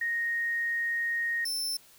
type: tone pair in turn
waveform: sine / sawtooth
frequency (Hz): 1864.7 / 5326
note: A#6 / E8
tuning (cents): 0 / +17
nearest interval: octave + tritone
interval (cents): 1817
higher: second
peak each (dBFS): -27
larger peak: neither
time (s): 0.01-1.45 / 1.45-1.77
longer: first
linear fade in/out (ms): 5
effects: white hiss -57 dBFS RMS until 1.98 s